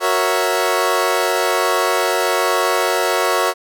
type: chord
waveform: 20% pulse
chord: F# dominant seventh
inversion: none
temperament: equal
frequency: 370 / 466.2 / 554.4 / 659.3 Hz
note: F#4 / A#4 / C#5 / E5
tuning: 0 / 0 / 0 / 0 cents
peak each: -16 dBFS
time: 0-3.54 s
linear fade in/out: 50 ms
effects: none